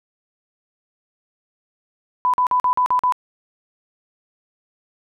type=tone bursts; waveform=sine; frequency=998 Hz; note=B5; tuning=18 cents sharp; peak=-14 dBFS; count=7; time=2.25-3.123 s; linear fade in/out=0 ms; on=87 ms; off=44 ms; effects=none